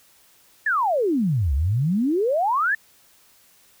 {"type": "exponential two-way sweep", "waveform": "sine", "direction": "down then up", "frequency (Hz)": [1814, 64.4, 1814], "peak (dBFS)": -18, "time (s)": [0.66, 2.75], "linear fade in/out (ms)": 5, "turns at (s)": 1.54, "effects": ["white hiss -56 dBFS RMS until 3.8 s"]}